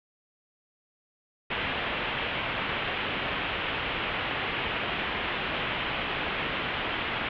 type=low-pass noise; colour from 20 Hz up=white; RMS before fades=-31 dBFS; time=1.5-7.29 s; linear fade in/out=5 ms; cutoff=3200 Hz; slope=48 dB/octave; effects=none